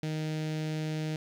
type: tone with notch filter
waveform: sawtooth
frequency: 155.56 Hz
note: D#3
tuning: in tune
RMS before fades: -33 dBFS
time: 0.03-1.16 s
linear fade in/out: 2 ms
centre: 1100 Hz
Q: 0.98
effects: low-pass 6000 Hz 12 dB/octave + 10-bit